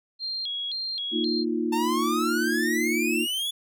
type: tone with vibrato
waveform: sine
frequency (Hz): 3729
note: A#7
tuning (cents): 0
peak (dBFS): -28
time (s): 0.19-1.45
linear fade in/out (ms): 50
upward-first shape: square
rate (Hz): 1.9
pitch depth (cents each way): 200
type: chord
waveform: sine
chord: Bb suspended fourth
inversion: none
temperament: equal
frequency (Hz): 233.1 / 311.1 / 349.2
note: Bb3 / Eb4 / F4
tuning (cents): 0 / 0 / 0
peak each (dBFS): -28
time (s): 1.11-3.27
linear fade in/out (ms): 50
type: exponential sweep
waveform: 45% pulse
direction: up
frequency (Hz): 888 to 3468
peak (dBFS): -26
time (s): 1.72-3.51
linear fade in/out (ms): 10
effects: none